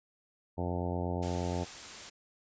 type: harmonic tone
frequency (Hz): 88.4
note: F2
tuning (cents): +22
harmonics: 1 / 2 / 3 / 4 / 5 / 6 / 7 / 8 / 9 / 10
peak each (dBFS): -35 / -38 / -40 / -41 / -42 / -43 / -43 / -44 / -45 / -45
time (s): 0.57-1.65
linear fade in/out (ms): 20
type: noise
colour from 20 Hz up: white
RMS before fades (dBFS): -45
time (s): 1.22-2.1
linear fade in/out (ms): 10
effects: resampled to 16000 Hz